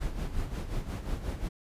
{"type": "noise with tremolo", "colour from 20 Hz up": "brown", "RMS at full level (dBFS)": -31, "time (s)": [0, 1.49], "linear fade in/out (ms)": 20, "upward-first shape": "sine", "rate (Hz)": 5.6, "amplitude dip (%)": 65, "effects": ["resampled to 32000 Hz"]}